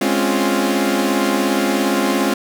sawtooth chord, Db major seventh, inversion second, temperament equal with one note detuned, 207.7 / 261.6 / 278.8 / 349.2 Hz, Ab3 / C4 / Db4 / F4, 0 / 0 / +10 / 0 cents, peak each -17 dBFS, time 0.01-2.34 s, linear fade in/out 5 ms, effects none

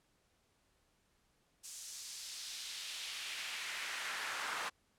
brown noise with high-pass filter sweep, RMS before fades -43 dBFS, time 1.63-4.7 s, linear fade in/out 20 ms, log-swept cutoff 7100 to 1200 Hz, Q 1.4, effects pink hiss -75 dBFS RMS until 4.98 s + low-pass 11000 Hz 12 dB/octave

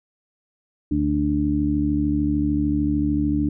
harmonic tone, 73.4 Hz, D2, in tune, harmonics 1 / 2 / 3 / 4, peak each -26 / -28 / -27 / -20 dBFS, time 0.91-3.49 s, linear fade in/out 5 ms, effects none

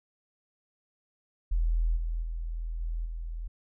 sine tone with level steps, 41.2 Hz, E1, in tune, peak -23 / -28 / -31 / -29 / -33 dBFS, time 1.51-3.48 s, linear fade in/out 10 ms, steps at 1.96 / 2.22 / 2.8 / 3.05 s, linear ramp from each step 10 ms, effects none

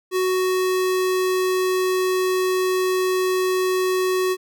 square tone, 371 Hz, F#4, 5 cents sharp, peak -19 dBFS, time 0.11-4.37 s, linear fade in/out 50 ms, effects none

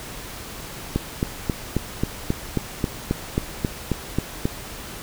click train, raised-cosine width 3 ms, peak -7 dBFS, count 14, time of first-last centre 0.96-4.455 s, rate 3.72 Hz, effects pink hiss -36 dBFS RMS until 5.02 s

